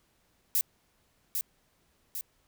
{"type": "noise with echo", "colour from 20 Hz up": "violet", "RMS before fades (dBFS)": -26, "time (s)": [0.55, 0.61], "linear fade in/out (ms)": 0, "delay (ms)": 800, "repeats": 2, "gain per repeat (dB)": -5, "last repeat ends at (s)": 2.21, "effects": ["pink hiss -70 dBFS RMS until 2.47 s"]}